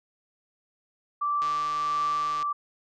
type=tone with tremolo; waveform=sine; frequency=1168 Hz; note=D6; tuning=10 cents flat; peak=-23 dBFS; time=1.21-2.53 s; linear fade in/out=10 ms; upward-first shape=triangle; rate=1.5 Hz; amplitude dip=30%
type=click train; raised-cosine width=0.2 ms; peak=-23 dBFS; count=153; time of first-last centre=1.42-2.427 s; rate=151 Hz
effects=none